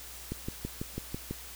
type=click train; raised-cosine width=3 ms; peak=-21 dBFS; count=7; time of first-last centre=0.32-1.31 s; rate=6.06 Hz; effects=added 60 Hz sine -51 dBFS peak until 1.55 s + white hiss -46 dBFS RMS until 1.55 s